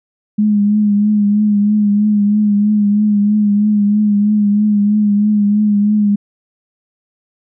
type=tone with vibrato; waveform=sine; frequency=207.7 Hz; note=G#3; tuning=in tune; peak=-9 dBFS; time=0.38-6.16 s; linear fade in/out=10 ms; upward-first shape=triangle; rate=3.1 Hz; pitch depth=45 cents each way; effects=none